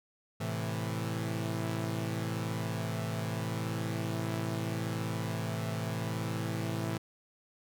sawtooth chord, A minor, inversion none, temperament equal, 110 / 130.81 / 164.81 Hz, A2 / C3 / E3, 0 / 0 / 0 cents, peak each -31 / -36 / -33 dBFS, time 0.4-6.98 s, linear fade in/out 10 ms, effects none

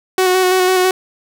sawtooth tone with vibrato, 370 Hz, F#4, in tune, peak -7 dBFS, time 0.18-0.91 s, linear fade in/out 2 ms, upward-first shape square, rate 6 Hz, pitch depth 18 cents each way, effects none

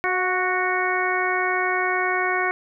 harmonic tone with a mistuned harmonic, 369 Hz, F#4, 5 cents flat, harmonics 1 / 2 / 3 / 4 / 5 / 6, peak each -27 / -27 / -27 / -27 / -27 / -27 dBFS, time 0.04-2.51 s, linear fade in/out 0 ms, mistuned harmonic 2, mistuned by -28 cents, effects none

